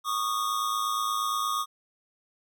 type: tone pair together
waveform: square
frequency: 1116 / 1224.5 Hz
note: C#6 / D#6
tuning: +11 / -28 cents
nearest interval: major second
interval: 161 cents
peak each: -31 / -29 dBFS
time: 0.04-1.66 s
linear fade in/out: 50 ms
effects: none